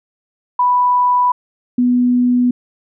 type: tone pair in turn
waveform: sine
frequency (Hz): 987.8 / 246.5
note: B5 / B3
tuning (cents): 0 / -3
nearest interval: 2 octaves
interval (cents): 2403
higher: first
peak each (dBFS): -10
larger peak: neither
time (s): 0.59-1.32 / 1.78-2.51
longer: neither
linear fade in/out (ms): 5
effects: none